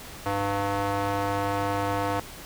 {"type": "tone with band-pass filter", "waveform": "square", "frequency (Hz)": 100, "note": "G2", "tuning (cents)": 35, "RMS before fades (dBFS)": -27, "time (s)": [0.26, 2.2], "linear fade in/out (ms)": 0, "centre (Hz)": 880, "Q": 1.2, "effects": ["pink hiss -42 dBFS RMS until 2.45 s"]}